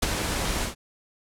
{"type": "noise with ADSR envelope", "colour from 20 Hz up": "pink", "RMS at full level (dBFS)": -21, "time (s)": [0.02, 0.75], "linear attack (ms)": 9, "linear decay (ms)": 24, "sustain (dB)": -6, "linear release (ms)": 120, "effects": ["low-pass 11000 Hz 12 dB/octave"]}